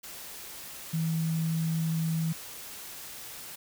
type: tone in noise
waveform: sine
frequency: 162.2 Hz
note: E3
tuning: 28 cents flat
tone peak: -26 dBFS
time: 0.93-2.33 s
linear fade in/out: 10 ms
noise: white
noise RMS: -43 dBFS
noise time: 0.03-3.56 s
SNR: +14 dB
effects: none